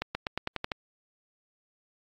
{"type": "accelerating click train", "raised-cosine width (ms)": 0.3, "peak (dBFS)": -14, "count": 8, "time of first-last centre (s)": [0.02, 0.718], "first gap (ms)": 130, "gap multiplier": 0.91, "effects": ["AAC 48 kbps"]}